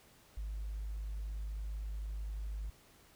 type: tone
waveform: sine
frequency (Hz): 51.91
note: G#1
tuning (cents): 0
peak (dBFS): -36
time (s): 0.37-2.7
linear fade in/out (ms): 5
effects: tanh soft clip ceiling -34 dBFS + pink hiss -63 dBFS RMS until 3.15 s